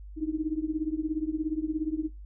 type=tone with tremolo; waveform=sine; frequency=311.7 Hz; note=D#4; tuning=3 cents sharp; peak=-23 dBFS; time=0.16-2.1 s; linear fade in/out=50 ms; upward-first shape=triangle; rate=17 Hz; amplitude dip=100%; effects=noise-tail reverb RT60 0.2 s tail -22 dB re dry + added 50 Hz sine -41 dBFS peak until 2.25 s